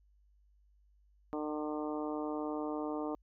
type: harmonic tone with a mistuned harmonic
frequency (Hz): 151.5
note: D#3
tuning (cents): -46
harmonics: 2 / 3 / 4 / 5 / 6 / 7 / 8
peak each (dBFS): -37 / -41 / -43 / -45 / -47 / -48 / -49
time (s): 1.33-3.15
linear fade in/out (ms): 0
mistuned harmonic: 8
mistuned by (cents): -19
effects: added 50 Hz sine -64 dBFS peak until 3.22 s